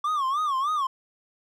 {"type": "tone with vibrato", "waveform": "triangle", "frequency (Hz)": 1142, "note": "D6", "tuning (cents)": -49, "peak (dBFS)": -21, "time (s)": [0.04, 0.87], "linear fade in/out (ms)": 5, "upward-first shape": "sine", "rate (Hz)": 3.3, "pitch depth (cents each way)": 160, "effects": []}